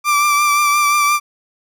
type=tone with vibrato; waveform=30% pulse; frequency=1174.7 Hz; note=D6; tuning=in tune; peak=-9 dBFS; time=0.04-1.2 s; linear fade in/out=50 ms; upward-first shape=triangle; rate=5.7 Hz; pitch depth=30 cents each way; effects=none